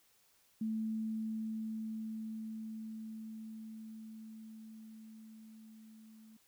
sine tone with level ramp, 220 Hz, A3, in tune, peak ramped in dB -33 to -55 dBFS, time 0.61-6.37 s, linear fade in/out 5 ms, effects white hiss -70 dBFS RMS until 6.47 s

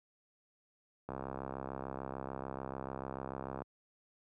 click train, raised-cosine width 1 ms, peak -26 dBFS, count 170, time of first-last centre 1.09-3.62 s, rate 66.8 Hz, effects high-pass 80 Hz 12 dB/octave

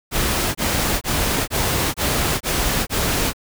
pink noise bursts, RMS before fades -20 dBFS, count 7, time 0.11-3.334 s, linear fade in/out 50 ms, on 440 ms, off 24 ms, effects none

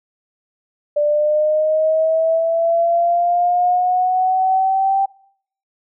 sine linear sweep, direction up, 587.3 to 784 Hz, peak -13 dBFS, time 0.96-5.06 s, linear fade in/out 10 ms, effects noise-tail reverb RT60 0.6 s tail -21 dB re dry

